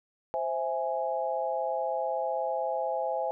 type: chord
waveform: sine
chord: C augmented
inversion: none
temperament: equal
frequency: 523.3 / 659.3 / 830.6 Hz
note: C5 / E5 / G#5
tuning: 0 / 0 / 0 cents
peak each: -32 dBFS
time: 0.34-3.31 s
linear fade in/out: 0 ms
effects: none